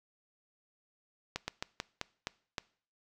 slowing click train, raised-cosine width 0.2 ms, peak -17 dBFS, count 7, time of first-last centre 1.36-2.582 s, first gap 120 ms, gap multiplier 1.21, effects noise-tail reverb RT60 0.5 s tail -22 dB re dry

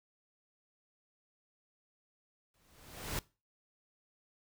pink noise with exponential growth, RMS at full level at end -35 dBFS, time 2.54-3.19 s, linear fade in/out 1 ms, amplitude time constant 140 ms, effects noise-tail reverb RT60 0.3 s tail -21 dB re dry

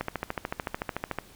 click train, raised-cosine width 0.5 ms, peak -14 dBFS, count 17, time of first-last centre 0.01-1.186 s, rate 13.6 Hz, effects pink hiss -53 dBFS RMS until 1.35 s

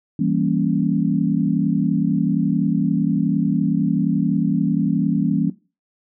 sine chord, E diminished seventh, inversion none, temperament equal, 164.81 / 196 / 233.1 / 277.2 Hz, E3 / G3 / Bb3 / Db4, 0 / 0 / 0 / 0 cents, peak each -22 dBFS, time 0.19-5.5 s, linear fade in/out 5 ms, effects noise-tail reverb RT60 0.3 s tail -18 dB re dry

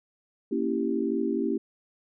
sine chord, A# diminished seventh, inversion none, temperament equal, 233.1 / 277.2 / 329.6 / 392 Hz, A#3 / C#4 / E4 / G4, 0 / 0 / 0 / 0 cents, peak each -30 dBFS, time 0.51-1.58 s, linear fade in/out 10 ms, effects none

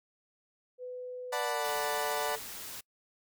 sine tone with pitch glide, 500 to 442.9 Hz, B4 to A4, +21 to +11 cents, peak -38 dBFS, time 0.78-2.4 s, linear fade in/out 50 ms, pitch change -210 cents, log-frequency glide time 1.31-1.7 s
30% pulse chord, B minor seventh, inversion first, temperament equal, 587.3 / 740 / 880 / 987.8 Hz, D5 / F#5 / A5 / B5, 0 / 0 / 0 / 0 cents, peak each -33 / -34 / -35 / -36 dBFS, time 1.32-2.36 s, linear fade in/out 10 ms
white noise, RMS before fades -43 dBFS, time 1.64-2.81 s, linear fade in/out 10 ms
effects noise-tail reverb RT60 0.1 s tail -25 dB re dry

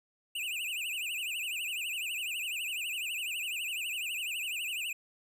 square tone with vibrato, 2678 Hz, E7, 27 cents sharp, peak -34 dBFS, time 0.35-4.93 s, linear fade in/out 5 ms, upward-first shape triangle, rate 12 Hz, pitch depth 210 cents each way, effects none

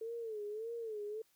sine tone with vibrato, 440 Hz, A4, in tune, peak -39 dBFS, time 0.01-1.22 s, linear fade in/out 5 ms, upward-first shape sine, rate 1.7 Hz, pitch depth 110 cents each way, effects white hiss -73 dBFS RMS until 1.35 s

